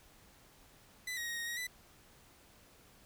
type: tone with pitch steps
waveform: sawtooth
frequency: 1999 / 1887 / 1877 / 1866 / 1890 / 1990 Hz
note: B6 / A#6 / A#6 / A#6 / A#6 / B6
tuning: +20 / +21 / +11 / +1 / +23 / +13 cents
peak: -34 dBFS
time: 1.07-1.67 s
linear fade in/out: 5 ms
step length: 100 ms
effects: pink hiss -62 dBFS RMS until 3.05 s